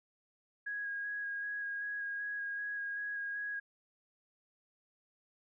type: tone with vibrato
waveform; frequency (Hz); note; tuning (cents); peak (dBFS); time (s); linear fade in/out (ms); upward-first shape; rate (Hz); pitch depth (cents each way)
sine; 1648; G#6; -14; -36; 0.66-3.6; 10; square; 2.6; 13
effects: none